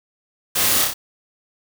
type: noise with echo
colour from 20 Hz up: white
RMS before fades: -20 dBFS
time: 0.55-0.85 s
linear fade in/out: 10 ms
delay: 30 ms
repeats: 3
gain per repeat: -3 dB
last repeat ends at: 0.94 s
effects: none